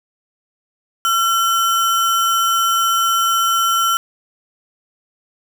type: tone with sample-and-hold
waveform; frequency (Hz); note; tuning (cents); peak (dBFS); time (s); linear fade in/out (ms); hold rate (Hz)
sine; 1358; F6; -49; -13; 1.05-3.97; 0; 4410
effects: none